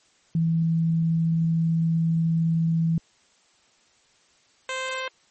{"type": "tone pair in turn", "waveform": ["sine", "10% pulse"], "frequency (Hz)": [164.1, 521], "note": ["E3", "C5"], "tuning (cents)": [-8, -7], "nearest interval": "octave + minor sixth", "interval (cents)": 2001, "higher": "second", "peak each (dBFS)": -19, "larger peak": "neither", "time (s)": [[0.35, 2.98], [4.69, 5.08]], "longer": "first", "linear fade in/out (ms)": 2, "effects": ["white hiss -61 dBFS RMS until 5.3 s", "MP3 32 kbps"]}